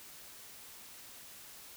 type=silence; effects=white hiss -52 dBFS RMS until 1.76 s